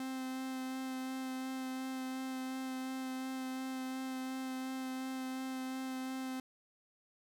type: tone with vibrato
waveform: 45% pulse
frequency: 260.8 Hz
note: C4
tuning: 5 cents flat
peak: -38 dBFS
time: 0-6.4 s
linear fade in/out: 2 ms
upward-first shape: sine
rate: 2.8 Hz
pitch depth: 11 cents each way
effects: none

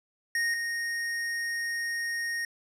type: tone pair in turn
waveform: square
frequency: 1859 / 1859 Hz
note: A#6 / A#6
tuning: -5 / -5 cents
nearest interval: unison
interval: 0 cents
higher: neither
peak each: -26 / -30 dBFS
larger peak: first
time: 0.35-0.54 / 0.54-2.45 s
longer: second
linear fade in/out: 2 ms
effects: low-pass 11000 Hz 12 dB/octave

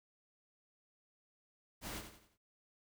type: noise with echo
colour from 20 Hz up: pink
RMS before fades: -44 dBFS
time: 1.81-2.03 s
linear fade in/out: 50 ms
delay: 88 ms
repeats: 4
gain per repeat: -8 dB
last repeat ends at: 2.382 s
effects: none

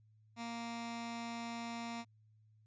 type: tone with notch filter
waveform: 15% pulse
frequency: 233.2 Hz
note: A#3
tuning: 1 cent sharp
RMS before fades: -43 dBFS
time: 0.36-2.05 s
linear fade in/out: 50 ms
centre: 490 Hz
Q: 1.4
effects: added 108 Hz sine -64 dBFS peak until 2.66 s + resampled to 16000 Hz

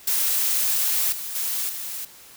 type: noise with level steps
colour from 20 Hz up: blue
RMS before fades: -22 / -32 / -26 / -32 dBFS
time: 0.07-2.05 s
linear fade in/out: 5 ms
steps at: 1.12 / 1.35 / 1.69 s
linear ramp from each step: 5 ms
effects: white hiss -47 dBFS RMS until 2.36 s

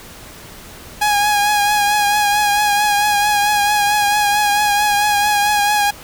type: tone with vibrato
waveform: sawtooth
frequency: 827 Hz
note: G#5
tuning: 8 cents flat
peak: -9 dBFS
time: 1.01-5.91 s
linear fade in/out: 10 ms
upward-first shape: triangle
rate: 4.5 Hz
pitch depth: 35 cents each way
effects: pink hiss -37 dBFS RMS until 6.03 s

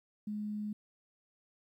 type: tone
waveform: sine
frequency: 210 Hz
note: G#3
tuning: 19 cents sharp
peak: -35 dBFS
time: 0.27-0.73 s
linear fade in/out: 5 ms
effects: 12-bit

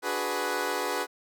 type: chord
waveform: 15% pulse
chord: G# half-diminished seventh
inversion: second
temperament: equal with one note detuned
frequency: 293.7 / 370 / 417.5 / 493.9 Hz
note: D4 / F#4 / G#4 / B4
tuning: 0 / 0 / +9 / 0 cents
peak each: -31 / -27 / -27 / -25 dBFS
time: 0.02-1.07 s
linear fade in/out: 50 ms
effects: none

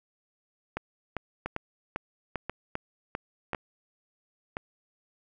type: two click trains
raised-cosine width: 0.5 ms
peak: -17 / -16 dBFS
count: 4 / 8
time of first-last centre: 1.46-4.569 / 0.77-3.548 s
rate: 0.965 / 2.52 Hz
effects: none

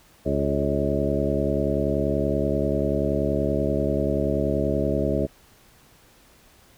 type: harmonic tone with a mistuned harmonic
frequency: 70.4 Hz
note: C#2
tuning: 27 cents sharp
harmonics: 1 / 2 / 3 / 4 / 5 / 6 / 8 / 9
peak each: -29 / -29 / -29 / -29 / -29 / -29 / -29 / -29 dBFS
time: 0.25-5.27 s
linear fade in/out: 20 ms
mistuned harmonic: 8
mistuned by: -29 cents
effects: pink hiss -55 dBFS RMS until 6.77 s

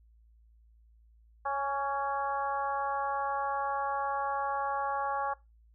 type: harmonic tone with a mistuned harmonic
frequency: 277.2 Hz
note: C#4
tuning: in tune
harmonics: 2 / 3 / 4 / 5 / 6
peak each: -38 / -32 / -34 / -40 / -43 dBFS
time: 1.45-5.34 s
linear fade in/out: 10 ms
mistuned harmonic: 4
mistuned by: +22 cents
effects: noise-tail reverb RT60 0.2 s tail -19 dB re dry + added 56 Hz sine -58 dBFS peak until 5.74 s

